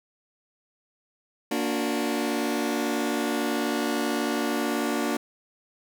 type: chord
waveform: sawtooth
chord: Bb augmented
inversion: none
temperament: just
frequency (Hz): 233.1 / 291.4 / 364.2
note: Bb3 / D4 / F#4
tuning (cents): 0 / -13 / -27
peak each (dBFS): -25 / -24 / -27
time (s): 1.51-5.17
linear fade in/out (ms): 5
effects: none